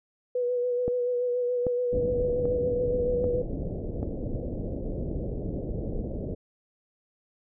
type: tone with vibrato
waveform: sine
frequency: 491.3 Hz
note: B4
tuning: 9 cents flat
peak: -24 dBFS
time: 0.35-3.42 s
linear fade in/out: 5 ms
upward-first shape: sine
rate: 7 Hz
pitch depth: 25 cents each way
type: click train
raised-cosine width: 2 ms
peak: -16 dBFS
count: 5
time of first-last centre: 0.88-4.03 s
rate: 1.27 Hz
type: low-pass noise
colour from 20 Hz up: pink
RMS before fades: -32 dBFS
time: 1.92-6.35 s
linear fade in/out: 10 ms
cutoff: 590 Hz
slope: 48 dB/octave
effects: none